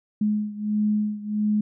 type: beating tone pair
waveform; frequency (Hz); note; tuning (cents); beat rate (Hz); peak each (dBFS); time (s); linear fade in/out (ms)
sine; 210.3 / 211.8; G#3 / G#3; +22 / +34; 1.5; -23 / -26; 0.21-1.61; 5
effects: none